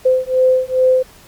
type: beating tone pair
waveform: sine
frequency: 513 / 515.4 Hz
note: C5 / C5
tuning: -34 / -26 cents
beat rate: 2.4 Hz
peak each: -14 dBFS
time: 0.05-1.03 s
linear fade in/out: 10 ms
effects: pink hiss -44 dBFS RMS until 1.27 s + Opus 48 kbps